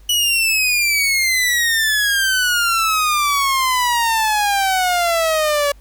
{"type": "exponential sweep", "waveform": "sawtooth", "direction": "down", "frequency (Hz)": [2957, 566], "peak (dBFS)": -11, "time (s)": [0.09, 5.72], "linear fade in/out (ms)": 5, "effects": ["added 50 Hz sine -41 dBFS peak until 5.8 s", "pink hiss -55 dBFS RMS until 5.8 s"]}